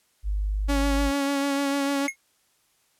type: tone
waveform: sine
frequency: 50.7 Hz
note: G#1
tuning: 41 cents flat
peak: -23 dBFS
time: 0.23-1.12 s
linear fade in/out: 50 ms
type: tone with vibrato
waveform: sawtooth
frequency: 279.6 Hz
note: C#4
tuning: 15 cents sharp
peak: -19 dBFS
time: 0.68-2.08 s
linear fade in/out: 20 ms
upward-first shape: sine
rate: 6.7 Hz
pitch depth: 22 cents each way
type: tone with exponential decay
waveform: square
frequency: 2162 Hz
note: C#7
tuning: 44 cents flat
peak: -21 dBFS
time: 2.08-2.16 s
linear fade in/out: 1 ms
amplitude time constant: 16 ms
effects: white hiss -66 dBFS RMS until 2.99 s + low-pass 12000 Hz 12 dB/octave